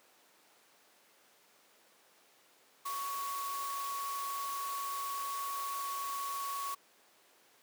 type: tone in noise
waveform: sine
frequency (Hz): 1115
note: C#6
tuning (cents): +10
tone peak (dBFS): -36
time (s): 2.85-6.75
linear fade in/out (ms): 10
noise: white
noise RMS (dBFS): -44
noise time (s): 2.85-6.75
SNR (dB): +5
effects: pink hiss -64 dBFS RMS until 7.62 s + high-pass 400 Hz 12 dB/octave